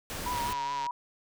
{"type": "noise", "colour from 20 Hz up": "pink", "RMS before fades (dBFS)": -37, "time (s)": [0.1, 0.53], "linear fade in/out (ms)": 0}
{"type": "tone with vibrato", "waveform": "sine", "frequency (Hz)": 967, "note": "B5", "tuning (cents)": -37, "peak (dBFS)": -30, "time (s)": [0.26, 0.91], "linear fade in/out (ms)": 2, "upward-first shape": "triangle", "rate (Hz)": 4.8, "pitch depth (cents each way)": 49}
{"type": "click train", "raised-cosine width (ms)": 0.2, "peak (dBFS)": -23, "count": 78, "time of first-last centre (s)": [0.32, 0.866], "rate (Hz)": 141}
{"effects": []}